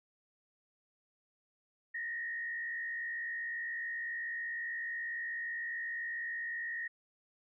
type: tone with frequency modulation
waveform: sine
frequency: 1864.7 Hz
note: A#6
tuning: in tune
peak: -36 dBFS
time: 1.94-6.88 s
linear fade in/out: 10 ms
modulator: 63.7 Hz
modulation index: 0.84
effects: none